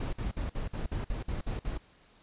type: noise bursts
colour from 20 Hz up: brown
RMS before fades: -33 dBFS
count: 10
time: 0-1.777 s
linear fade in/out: 5 ms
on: 130 ms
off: 53 ms
effects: pink hiss -61 dBFS RMS until 2.22 s + resampled to 8000 Hz